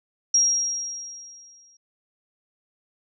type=tone with exponential decay; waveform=sine; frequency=5630 Hz; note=F8; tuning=13 cents sharp; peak=-14 dBFS; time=0.34-1.77 s; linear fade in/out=5 ms; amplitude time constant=310 ms; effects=none